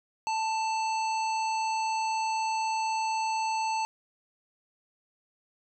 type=harmonic tone with a mistuned harmonic; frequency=884 Hz; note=A5; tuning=8 cents sharp; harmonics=1 / 3 / 5 / 7 / 9; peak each=-27 / -37 / -41 / -44 / -46 dBFS; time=0.27-3.85 s; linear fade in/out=0 ms; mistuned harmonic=9; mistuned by=-38 cents; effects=none